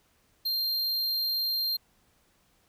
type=tone; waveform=square; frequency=4186 Hz; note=C8; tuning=in tune; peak=-27 dBFS; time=0.45-1.77 s; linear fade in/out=10 ms; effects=pink hiss -67 dBFS RMS until 2.68 s